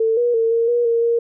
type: tone with pitch steps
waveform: sine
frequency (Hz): 447.8 / 481.1 / 453.8 / 461.4 / 478.8 / 463.7 / 467.3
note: A4 / B4 / A#4 / A#4 / A#4 / A#4 / A#4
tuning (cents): +30 / -45 / -47 / -18 / +46 / -9 / +4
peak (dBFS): -14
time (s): 0-1.19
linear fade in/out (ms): 5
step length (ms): 170
effects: none